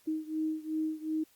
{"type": "beating tone pair", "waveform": "sine", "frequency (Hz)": [312.7, 315.4], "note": ["D#4", "D#4"], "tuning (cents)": [9, 24], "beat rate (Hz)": 2.7, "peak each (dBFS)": [-33, -35], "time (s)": [0.07, 1.24], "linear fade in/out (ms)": 10, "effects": ["white hiss -65 dBFS RMS until 1.35 s", "Opus 48 kbps"]}